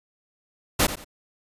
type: noise with echo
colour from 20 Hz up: pink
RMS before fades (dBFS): -19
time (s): 0.79-0.87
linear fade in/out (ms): 10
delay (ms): 88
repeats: 2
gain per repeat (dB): -12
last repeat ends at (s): 1.046
effects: resampled to 32000 Hz